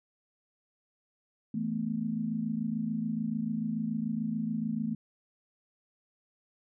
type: chord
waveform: sine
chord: E suspended fourth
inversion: none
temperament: equal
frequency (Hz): 164.81 / 220 / 246.9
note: E3 / A3 / B3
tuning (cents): 0 / 0 / 0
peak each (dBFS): -37 / -31 / -36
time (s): 1.54-4.95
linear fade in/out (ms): 5
effects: none